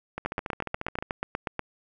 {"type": "two click trains", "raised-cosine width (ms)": 0.5, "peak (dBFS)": [-13, -17], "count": [12, 13], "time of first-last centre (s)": [[0.26, 1.593], [0.18, 1.025]], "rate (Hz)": [8.25, 14.2], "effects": []}